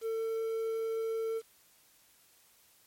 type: tone with quantisation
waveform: triangle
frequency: 449.1 Hz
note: A4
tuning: 35 cents sharp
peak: -29 dBFS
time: 0.01-1.42 s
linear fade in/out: 50 ms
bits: 9
effects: white hiss -64 dBFS RMS until 2.86 s + MP3 64 kbps